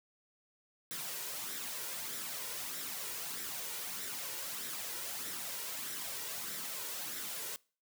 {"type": "noise with flanger", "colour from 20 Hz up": "white", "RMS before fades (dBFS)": -41, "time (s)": [0.91, 7.56], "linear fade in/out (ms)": 0, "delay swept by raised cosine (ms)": [0.53, 2.13], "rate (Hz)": 1.6, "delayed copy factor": 0.5, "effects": ["noise-tail reverb RT60 0.4 s tail -24 dB re dry", "high-pass 150 Hz 12 dB/octave"]}